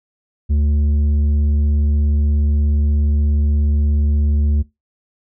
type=tone with tanh clipping; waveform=sine; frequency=73.6 Hz; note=D2; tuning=4 cents sharp; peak=-14 dBFS; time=0.49-4.63 s; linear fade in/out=20 ms; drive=7 dB; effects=noise-tail reverb RT60 0.2 s tail -20 dB re dry